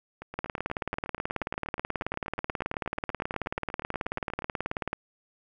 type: two click trains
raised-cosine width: 0.5 ms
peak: -14 / -24 dBFS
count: 85 / 36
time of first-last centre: 0.39-4.931 / 0.22-4.422 s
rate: 18.5 / 8.33 Hz
effects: none